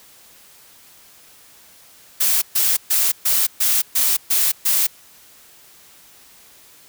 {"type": "noise bursts", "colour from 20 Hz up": "blue", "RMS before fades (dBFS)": -17, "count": 8, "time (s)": [2.2, 4.87], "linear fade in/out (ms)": 10, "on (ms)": 220, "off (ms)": 130, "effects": ["white hiss -48 dBFS RMS until 6.88 s"]}